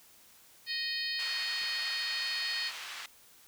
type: harmonic tone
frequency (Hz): 622.3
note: D#5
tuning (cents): 0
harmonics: 3 / 4 / 5 / 6 / 7 / 8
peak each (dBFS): -38 / -42 / -42 / -44 / -35 / -42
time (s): 0.66-2.72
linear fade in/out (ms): 50
type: band-pass noise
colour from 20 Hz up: white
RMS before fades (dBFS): -43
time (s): 1.19-3.06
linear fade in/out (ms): 2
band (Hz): 1200 to 3400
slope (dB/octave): 12
type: clicks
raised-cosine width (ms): 0.5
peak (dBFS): -38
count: 2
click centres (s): 1.616 / 1.636
effects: white hiss -59 dBFS RMS until 3.47 s